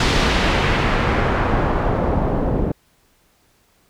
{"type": "noise with low-pass filter sweep", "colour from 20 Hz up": "pink", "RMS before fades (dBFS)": -18, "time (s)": [0, 2.72], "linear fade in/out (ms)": 5, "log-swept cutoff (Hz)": [4700, 490], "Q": 0.96, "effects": ["pink hiss -59 dBFS RMS until 3.89 s"]}